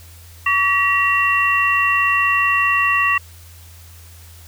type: tone cluster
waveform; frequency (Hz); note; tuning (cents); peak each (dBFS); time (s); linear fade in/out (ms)
sine; 1138 / 1921 / 2736; C#6 / B6 / F7; +45 / -48 / -36; -18; 0.46-3.18; 5
effects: added 84 Hz sine -40 dBFS peak until 4.47 s + white hiss -46 dBFS RMS until 4.47 s